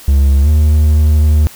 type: tone with pitch glide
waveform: triangle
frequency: 69.3 to 76.01 Hz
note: C#2 to D#2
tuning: 0 to -40 cents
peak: -4 dBFS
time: 0.08-1.47 s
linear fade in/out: 0 ms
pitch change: +160 cents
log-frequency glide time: 0.42-0.48 s
effects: white hiss -36 dBFS RMS until 1.55 s